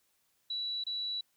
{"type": "tone with dropouts", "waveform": "sine", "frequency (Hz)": 3933, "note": "B7", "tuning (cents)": -8, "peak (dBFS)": -33, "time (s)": [0.5, 1.21], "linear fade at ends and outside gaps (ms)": 5, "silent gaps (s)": [0.839, 0.866], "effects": ["white hiss -74 dBFS RMS until 1.36 s"]}